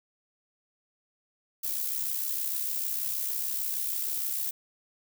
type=noise with amplitude modulation; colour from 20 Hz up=violet; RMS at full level=-29 dBFS; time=1.63-4.51 s; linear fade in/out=10 ms; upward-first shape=sine; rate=66.5 Hz; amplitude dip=50%; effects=none